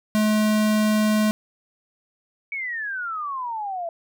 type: tone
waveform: square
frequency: 213.9 Hz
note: A3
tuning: 49 cents flat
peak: -18 dBFS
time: 0.15-1.31 s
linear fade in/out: 0 ms
type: exponential sweep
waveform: sine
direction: down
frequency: 2277 to 659.3 Hz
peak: -26 dBFS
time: 2.52-3.89 s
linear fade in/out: 2 ms
effects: none